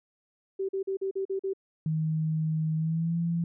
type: tone bursts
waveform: sine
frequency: 386.4 Hz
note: G4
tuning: 25 cents flat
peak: -27 dBFS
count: 7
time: 0.59-1.535 s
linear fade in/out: 10 ms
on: 99 ms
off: 42 ms
type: tone with pitch glide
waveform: sine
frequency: 157.6 to 168.91 Hz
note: D#3 to E3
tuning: +23 to +43 cents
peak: -25 dBFS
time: 1.86-3.44 s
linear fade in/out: 2 ms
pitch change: +120 cents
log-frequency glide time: 2.76-3.17 s
effects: none